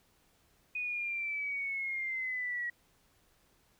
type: linear sweep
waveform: sine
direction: down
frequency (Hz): 2489 to 1909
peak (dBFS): -33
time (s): 0.75-2.7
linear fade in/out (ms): 5
effects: pink hiss -69 dBFS RMS until 3.79 s